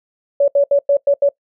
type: tone bursts at uneven times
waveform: sine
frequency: 566 Hz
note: C#5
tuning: 36 cents sharp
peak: -9 dBFS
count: 6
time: 0.4-0.48 / 0.55-0.64 / 0.71-0.79 / 0.89-0.97 / 1.07-1.14 / 1.22-1.29 s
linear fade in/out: 5 ms
effects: noise-tail reverb RT60 0.1 s tail -21 dB re dry